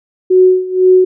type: tone with tremolo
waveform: sine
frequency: 370 Hz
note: F#4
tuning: in tune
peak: -3 dBFS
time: 0.3-1.05 s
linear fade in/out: 10 ms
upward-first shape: sine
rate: 2 Hz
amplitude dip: 85%
effects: none